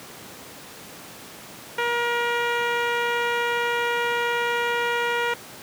10% pulse tone with low-pass filter, 475.3 Hz, A#4, 34 cents sharp, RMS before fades -24 dBFS, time 1.78-5.34 s, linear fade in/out 5 ms, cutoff 2900 Hz, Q 0.7, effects pink hiss -41 dBFS RMS until 5.62 s + high-pass 150 Hz 12 dB/octave

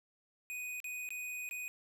square tone with dropouts, 2489 Hz, D#7, in tune, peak -40 dBFS, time 0.5-1.68 s, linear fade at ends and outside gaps 0 ms, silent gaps 0.802-0.843 / 1.09-1.105 / 1.49-1.511 s, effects none

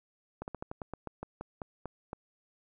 slowing click train, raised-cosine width 1 ms, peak -24 dBFS, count 13, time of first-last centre 0.42-2.131 s, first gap 59 ms, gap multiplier 1.15, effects none

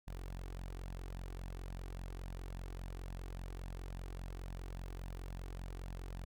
sawtooth tone with flanger, 44.99 Hz, F#1, 48 cents flat, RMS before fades -45 dBFS, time 0.07-6.25 s, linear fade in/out 10 ms, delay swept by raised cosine 1.1 to 2.7 ms, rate 3.6 Hz, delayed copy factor +0.5, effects none

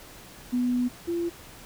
sine tone pair in turn, 246.9 / 342 Hz, B3 / F4, 0 / -36 cents, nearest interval tritone, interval 564 cents, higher second, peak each -22 / -25 dBFS, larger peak first, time 0.52-0.89 / 1.07-1.3 s, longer first, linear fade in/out 20 ms, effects pink hiss -47 dBFS RMS until 1.65 s

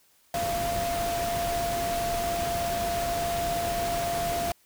sine tone in noise, 689 Hz, F5, 24 cents flat, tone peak -27 dBFS, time 0.34-4.52 s, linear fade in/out 2 ms, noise pink, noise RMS -33 dBFS, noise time 0.34-4.52 s, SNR +3 dB, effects white hiss -63 dBFS RMS until 4.65 s

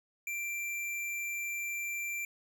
square tone, 2356 Hz, D7, 5 cents sharp, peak -35 dBFS, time 0.27-2.25 s, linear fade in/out 2 ms, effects none

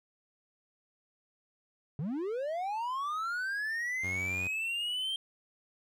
triangle linear sweep, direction up, 130 to 3178 Hz, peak -30 dBFS, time 1.99-5.16 s, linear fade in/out 2 ms
sawtooth tone, 92.5 Hz, F#2, in tune, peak -35 dBFS, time 4.03-4.48 s, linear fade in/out 10 ms
effects none

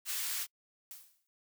white high-pass noise, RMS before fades -36 dBFS, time 0.05-0.47 s, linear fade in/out 50 ms, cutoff 1500 Hz, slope 12 dB/octave
blue noise with exponential decay, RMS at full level -45 dBFS, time 0.91-1.27 s, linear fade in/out 0 ms, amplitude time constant 78 ms
effects noise-tail reverb RT60 0.1 s tail -26 dB re dry

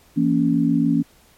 sine chord, A# diminished, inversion second, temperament just, 167.82 / 233.1 / 279.7 Hz, E3 / A#3 / C#4, +31 / 0 / +16 cents, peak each -21 / -20 / -18 dBFS, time 0.16-1.03 s, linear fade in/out 20 ms, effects pink hiss -54 dBFS RMS until 1.37 s + MP3 64 kbps

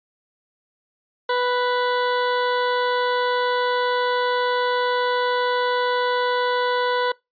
20% pulse tone, 493.9 Hz, B4, in tune, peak -14 dBFS, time 1.29-7.12 s, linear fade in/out 5 ms, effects noise-tail reverb RT60 0.2 s tail -23 dB re dry + resampled to 11025 Hz

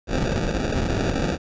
pink noise with sample-and-hold, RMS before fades -23 dBFS, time 0.07-1.38 s, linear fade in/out 50 ms, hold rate 1050 Hz, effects resampled to 16000 Hz

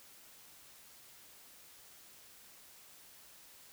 silence, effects white hiss -58 dBFS RMS until 3.72 s

